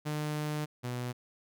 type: tone pair in turn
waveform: sawtooth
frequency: 150.8 / 123.25 Hz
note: D3 / B2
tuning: +46 / -3 cents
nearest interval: minor third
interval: 349 cents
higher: first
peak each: -28 / -30 dBFS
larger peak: first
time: 0.05-0.66 / 0.83-1.13 s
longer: first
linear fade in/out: 20 ms
effects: none